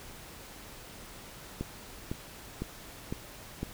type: click train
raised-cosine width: 3 ms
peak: -20 dBFS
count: 5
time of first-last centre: 1.61-3.63 s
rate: 1.98 Hz
effects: pink hiss -48 dBFS RMS until 3.73 s

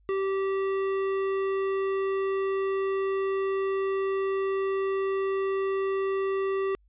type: tone with hard clipping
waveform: triangle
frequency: 388 Hz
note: G4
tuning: 18 cents flat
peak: -27 dBFS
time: 0.09-6.75 s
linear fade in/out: 0 ms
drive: 16 dB
effects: added 50 Hz sine -59 dBFS peak until 6.88 s + resampled to 8000 Hz

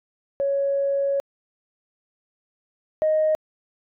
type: tone pair in turn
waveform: sine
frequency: 556 / 622.4 Hz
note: C#5 / D#5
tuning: +5 / 0 cents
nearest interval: major second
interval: 195 cents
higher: second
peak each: -19 / -16 dBFS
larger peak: second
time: 0.4-1.2 / 3.02-3.35 s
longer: first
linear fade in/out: 0 ms
effects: tanh soft clip ceiling -13 dBFS

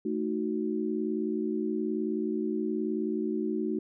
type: chord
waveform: sine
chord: D# diminished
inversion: second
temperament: equal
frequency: 220 / 311.1 / 370 Hz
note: A3 / D#4 / F#4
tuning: 0 / 0 / 0 cents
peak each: -32 dBFS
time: 0.05-3.79 s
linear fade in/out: 5 ms
effects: none

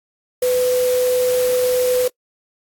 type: tone in noise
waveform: sine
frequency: 501 Hz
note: B4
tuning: 25 cents sharp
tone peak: -14 dBFS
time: 0.42-2.08 s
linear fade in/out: 5 ms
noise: white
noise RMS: -28 dBFS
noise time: 0.42-2.08 s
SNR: +11 dB
effects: noise-tail reverb RT60 0.1 s tail -24 dB re dry + AAC 64 kbps

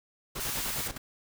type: noise with tremolo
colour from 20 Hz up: pink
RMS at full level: -36 dBFS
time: 0.35-0.98 s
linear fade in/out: 10 ms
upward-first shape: square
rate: 9.8 Hz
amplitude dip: 75%
type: high-pass noise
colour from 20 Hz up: white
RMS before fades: -34 dBFS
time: 0.4-0.88 s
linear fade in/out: 5 ms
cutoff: 790 Hz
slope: 48 dB/octave
effects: none

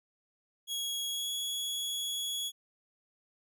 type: tone with pitch glide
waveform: sawtooth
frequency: 3322 to 3357 Hz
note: G#7 to G#7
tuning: 0 to +18 cents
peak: -30 dBFS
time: 0.67-2.52 s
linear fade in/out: 50 ms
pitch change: +18 cents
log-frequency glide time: 1.09-1.3 s
effects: none

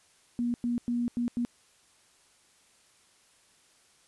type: tone bursts at uneven times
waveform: sine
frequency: 239.7 Hz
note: A#3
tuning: 48 cents sharp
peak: -26 dBFS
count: 5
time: 0.39-0.54 / 0.64-0.78 / 0.88-1.08 / 1.17-1.28 / 1.37-1.45 s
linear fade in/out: 0 ms
effects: white hiss -63 dBFS RMS until 4.07 s + resampled to 24000 Hz

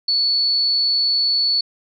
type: tone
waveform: sine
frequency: 4435 Hz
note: C#8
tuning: in tune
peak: -15 dBFS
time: 0.08-1.61 s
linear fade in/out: 5 ms
effects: none

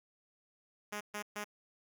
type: tone bursts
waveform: 5% pulse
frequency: 208 Hz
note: G#3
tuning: 3 cents sharp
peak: -27 dBFS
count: 3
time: 0.92-1.444 s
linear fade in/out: 10 ms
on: 88 ms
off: 130 ms
effects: none

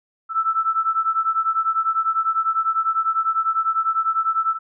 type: beating tone pair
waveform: sine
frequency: 1318.5 / 1328.5 Hz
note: E6 / E6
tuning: 0 / +13 cents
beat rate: 10 Hz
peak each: -20 / -22 dBFS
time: 0.29-4.59 s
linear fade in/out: 50 ms
effects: none

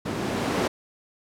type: noise with low-pass filter sweep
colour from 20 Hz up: violet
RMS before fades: -27 dBFS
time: 0.05-0.68 s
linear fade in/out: 10 ms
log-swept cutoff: 200 to 320 Hz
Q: 0.97
effects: none

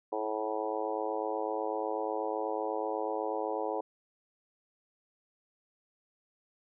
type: harmonic tone with a mistuned harmonic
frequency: 108.1 Hz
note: A2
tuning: 30 cents flat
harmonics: 3 / 4 / 5 / 6 / 7 / 8 / 9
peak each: -40 / -36 / -37 / -42 / -38 / -41 / -41 dBFS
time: 0.12-3.81 s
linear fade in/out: 5 ms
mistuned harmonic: 3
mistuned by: +24 cents
effects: none

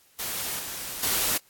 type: noise with level steps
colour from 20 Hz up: white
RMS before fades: -31 / -35 / -25 dBFS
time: 0.19-1.38 s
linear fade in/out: 10 ms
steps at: 0.59 / 1.03 s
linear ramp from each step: 5 ms
effects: white hiss -60 dBFS RMS until 1.49 s + AAC 64 kbps

